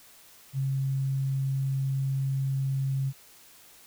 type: tone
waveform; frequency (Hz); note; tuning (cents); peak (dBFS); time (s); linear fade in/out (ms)
sine; 135.1; C#3; -44; -25; 0.53-3.13; 50
effects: white hiss -54 dBFS RMS until 3.86 s